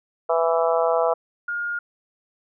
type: harmonic tone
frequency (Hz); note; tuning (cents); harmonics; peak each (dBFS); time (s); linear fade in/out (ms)
165.5; E3; +7; 3 / 4 / 5 / 6 / 7 / 8; -22 / -21 / -27 / -28 / -29 / -30; 0.29-1.14; 10
type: tone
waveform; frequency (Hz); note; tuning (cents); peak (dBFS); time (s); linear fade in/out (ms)
sine; 1420; F6; +28; -24; 1.48-1.79; 5
effects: none